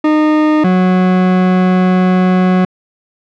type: tone pair in turn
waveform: 40% pulse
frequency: 306.5 / 183.93 Hz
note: D#4 / F#3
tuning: -26 / -10 cents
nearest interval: major sixth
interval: 884 cents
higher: first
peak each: -7 dBFS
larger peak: neither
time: 0.04-0.64 / 0.64-2.65 s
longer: second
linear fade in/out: 5 ms
effects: low-pass 2000 Hz 12 dB/octave